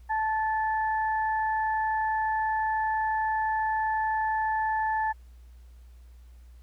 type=tone pair together; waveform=sine; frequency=874.1 / 1745 Hz; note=A5 / A6; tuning=-12 / -15 cents; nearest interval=octave; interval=1197 cents; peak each=-25 / -32 dBFS; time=0.09-5.13 s; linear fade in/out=20 ms; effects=added 60 Hz sine -47 dBFS peak until 6.62 s + pink hiss -67 dBFS RMS until 6.62 s